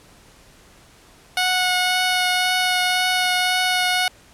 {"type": "tone with vibrato", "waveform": "10% pulse", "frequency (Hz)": 732, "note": "F#5", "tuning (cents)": -19, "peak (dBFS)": -9, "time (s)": [1.37, 4.08], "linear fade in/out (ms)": 2, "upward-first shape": "triangle", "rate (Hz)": 1.9, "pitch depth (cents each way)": 11, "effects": ["pink hiss -50 dBFS RMS until 4.33 s", "low-pass 11000 Hz 12 dB/octave"]}